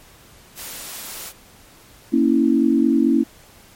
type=high-pass noise; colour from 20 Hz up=white; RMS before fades=-33 dBFS; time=0.55-1.33 s; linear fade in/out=50 ms; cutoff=140 Hz; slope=24 dB/octave
type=chord; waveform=sine; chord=A# diminished; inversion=none; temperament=equal with one note detuned; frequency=233.1 / 277.2 / 326.8 Hz; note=A#3 / C#4 / E4; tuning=0 / 0 / -15 cents; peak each=-18 / -17 / -18 dBFS; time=2.12-3.24 s; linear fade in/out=20 ms
effects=pink hiss -48 dBFS RMS until 3.75 s + MP3 64 kbps